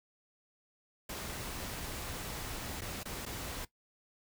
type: noise with dropouts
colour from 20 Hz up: pink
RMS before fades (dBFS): -41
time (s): 1.09-3.65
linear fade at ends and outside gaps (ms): 5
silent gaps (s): 2.809-2.817 / 3.033-3.054 / 3.254-3.261
effects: noise-tail reverb RT60 0.1 s tail -17 dB re dry